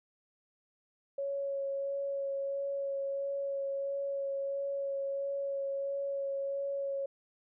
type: tone with vibrato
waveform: sine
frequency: 554 Hz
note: C#5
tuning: 1 cent flat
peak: -32 dBFS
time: 1.18-7.06 s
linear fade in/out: 5 ms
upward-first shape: sine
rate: 1.5 Hz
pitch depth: 11 cents each way
effects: none